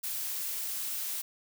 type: noise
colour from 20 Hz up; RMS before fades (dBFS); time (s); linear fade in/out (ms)
blue; -35; 0.03-1.22; 10
effects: none